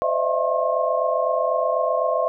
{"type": "tone cluster", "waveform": "sine", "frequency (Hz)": [515, 602, 646, 674, 1074], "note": ["C5", "D5", "E5", "E5", "C6"], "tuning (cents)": [-28, 43, -35, 38, 45], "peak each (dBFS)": -25, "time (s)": [0.02, 2.28], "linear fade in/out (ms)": 0, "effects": []}